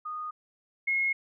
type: tone pair in turn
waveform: sine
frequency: 1234 / 2162 Hz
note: D#6 / C#7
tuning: -15 / -44 cents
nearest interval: minor seventh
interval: 971 cents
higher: second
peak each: -33 / -24 dBFS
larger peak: second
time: 0.05-0.31 / 0.87-1.13 s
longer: neither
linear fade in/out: 10 ms
effects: none